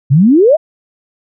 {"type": "exponential sweep", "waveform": "sine", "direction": "up", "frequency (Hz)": [125, 673], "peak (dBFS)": -4, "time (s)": [0.1, 0.57], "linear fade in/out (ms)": 20, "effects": []}